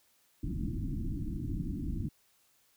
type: low-pass noise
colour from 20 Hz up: pink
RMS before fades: -35 dBFS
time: 0.43-2.09 s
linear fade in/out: 5 ms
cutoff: 330 Hz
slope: 96 dB/octave
effects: white hiss -69 dBFS RMS until 2.76 s